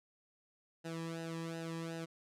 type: tone with flanger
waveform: sawtooth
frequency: 164.81 Hz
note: E3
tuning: in tune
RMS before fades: -42 dBFS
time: 0.84-2.06 s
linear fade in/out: 20 ms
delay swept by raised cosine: 0.89 to 1.41 ms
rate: 2.7 Hz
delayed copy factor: -0.85
effects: low-pass 10000 Hz 12 dB/octave